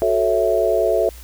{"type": "chord", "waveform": "sine", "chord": "F# minor seventh", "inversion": "none", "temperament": "equal", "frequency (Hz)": [370, 440, 554.4, 659.3], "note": ["F#4", "A4", "C#5", "E5"], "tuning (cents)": [0, 0, 0, 0], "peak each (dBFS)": [-22, -20, -22, -18], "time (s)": [0.02, 1.09], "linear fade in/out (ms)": 0, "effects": ["added 60 Hz sine -37 dBFS peak until 1.23 s", "white hiss -44 dBFS RMS until 1.23 s"]}